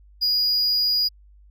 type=tone; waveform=triangle; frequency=4893 Hz; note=D#8; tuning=30 cents flat; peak=-17 dBFS; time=0.21-1.09 s; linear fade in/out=20 ms; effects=added 50 Hz sine -48 dBFS peak until 1.5 s